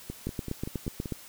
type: two click trains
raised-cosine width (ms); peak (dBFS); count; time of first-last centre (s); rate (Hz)
3; -22 / -18; 6 / 8; 0.1-1.058 / 0.27-1.123; 5.22 / 8.21
effects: white hiss -49 dBFS RMS until 1.28 s

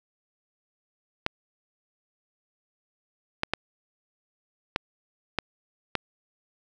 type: clicks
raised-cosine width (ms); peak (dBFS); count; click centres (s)
0.3; -8; 6; 1.264 / 3.434 / 3.536 / 4.761 / 5.387 / 5.953
effects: none

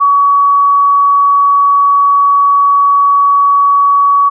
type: tone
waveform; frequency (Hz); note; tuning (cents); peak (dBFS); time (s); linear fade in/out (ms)
sine; 1130; C#6; +33; -5; 0-4.3; 20
effects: none

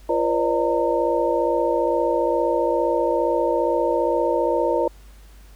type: tone cluster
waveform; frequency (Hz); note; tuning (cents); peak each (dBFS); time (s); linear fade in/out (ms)
sine; 342.6 / 484.7 / 547 / 602 / 915; F4 / B4 / C#5 / D5 / A#5; -33 / -32 / -23 / +43 / -32; -24 / -23 / -25 / -24 / -25; 0.09-4.88; 5
effects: added 50 Hz sine -43 dBFS peak until 5.55 s + pink hiss -54 dBFS RMS until 5.55 s

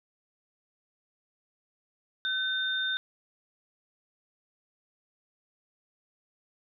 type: tone pair together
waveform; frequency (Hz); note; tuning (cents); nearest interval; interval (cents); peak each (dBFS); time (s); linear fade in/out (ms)
sine; 1525 / 3627; G6 / A#7; -48 / -48; octave + minor third; 1500; -30 / -30; 2.25-2.97; 0
effects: none

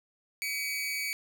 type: tone with amplitude modulation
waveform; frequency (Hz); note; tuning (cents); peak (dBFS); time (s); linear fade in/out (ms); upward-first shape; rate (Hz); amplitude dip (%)
sawtooth; 2269; C#7; +40; -25; 0.42-1.13; 0; sine; 227; 60
effects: none

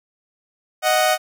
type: tone pair together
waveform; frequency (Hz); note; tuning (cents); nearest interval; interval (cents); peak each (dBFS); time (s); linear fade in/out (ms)
sawtooth; 622 / 740.4; D#5 / F#5; -1 / +1; minor third; 302; -14; 0.82-1.18; 50
effects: none

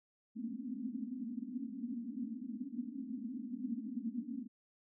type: band-pass noise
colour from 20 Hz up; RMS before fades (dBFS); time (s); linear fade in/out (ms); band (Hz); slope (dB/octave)
pink; -42; 0.35-4.48; 20; 220 to 270; 96
effects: none

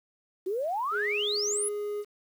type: exponential sweep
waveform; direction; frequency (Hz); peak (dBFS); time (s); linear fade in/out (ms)
sine; up; 355.9 to 11175; -27; 0.46-1.69; 10
type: tone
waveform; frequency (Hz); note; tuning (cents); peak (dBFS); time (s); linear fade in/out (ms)
triangle; 414.6; G#4; -3; -28; 0.91-2.05; 50
effects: tanh soft clip ceiling -17 dBFS + 9-bit

